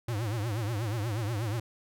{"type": "tone with vibrato", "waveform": "square", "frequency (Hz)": 110, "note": "A2", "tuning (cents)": 0, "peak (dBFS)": -30, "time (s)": [0.08, 1.6], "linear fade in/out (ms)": 5, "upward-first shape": "triangle", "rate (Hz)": 8.3, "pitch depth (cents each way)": 210, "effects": []}